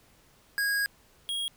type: tone pair in turn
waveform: square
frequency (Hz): 1642 / 3284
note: G#6 / G#7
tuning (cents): -20 / -20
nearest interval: octave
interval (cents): 1200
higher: second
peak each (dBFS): -26 / -30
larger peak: first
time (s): 0.58-0.86 / 1.29-1.48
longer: first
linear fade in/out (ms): 0
effects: pink hiss -61 dBFS RMS until 1.56 s